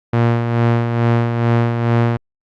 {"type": "tone with tremolo", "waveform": "sawtooth", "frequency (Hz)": 117.5, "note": "A#2", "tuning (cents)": 14, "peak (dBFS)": -7, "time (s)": [0.13, 2.17], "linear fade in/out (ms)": 5, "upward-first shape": "sine", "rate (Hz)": 2.3, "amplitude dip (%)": 50, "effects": ["low-pass 2000 Hz 12 dB/octave", "Opus 48 kbps"]}